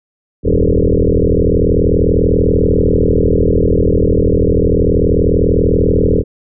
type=tone with frequency modulation; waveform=sine; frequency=187.8 Hz; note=F#3; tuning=26 cents sharp; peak=-8 dBFS; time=0.43-6.24 s; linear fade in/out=50 ms; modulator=40.3 Hz; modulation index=7.4; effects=none